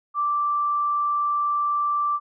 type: tone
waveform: sine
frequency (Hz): 1172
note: D6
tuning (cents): -4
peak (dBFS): -20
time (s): 0.14-2.2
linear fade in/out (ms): 50
effects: none